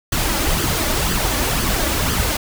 pink noise with flanger, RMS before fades -19 dBFS, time 0.12-2.37 s, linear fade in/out 5 ms, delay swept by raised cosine 0.63 to 3.53 ms, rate 2 Hz, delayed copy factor +0.55, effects none

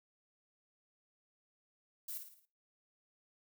violet noise with echo, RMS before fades -43 dBFS, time 2.08-2.18 s, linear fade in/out 5 ms, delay 55 ms, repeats 5, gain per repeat -6 dB, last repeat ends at 2.455 s, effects noise-tail reverb RT60 0.3 s tail -18 dB re dry

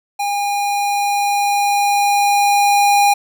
square tone with level ramp, 812 Hz, G#5, 39 cents flat, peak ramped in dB -18 to -10 dBFS, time 0.19-3.14 s, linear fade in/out 10 ms, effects none

